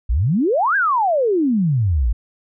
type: exponential two-way sweep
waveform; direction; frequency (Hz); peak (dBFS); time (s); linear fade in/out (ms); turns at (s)
sine; up then down; 50.3 to 1661.2 to 50.3; -14; 0.09-2.13; 10; 0.76
effects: none